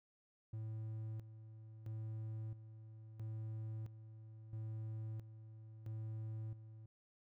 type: tone with tremolo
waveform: triangle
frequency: 110 Hz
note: A2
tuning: in tune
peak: -40 dBFS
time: 0.53-6.86 s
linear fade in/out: 5 ms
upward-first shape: square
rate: 0.75 Hz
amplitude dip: 70%
effects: none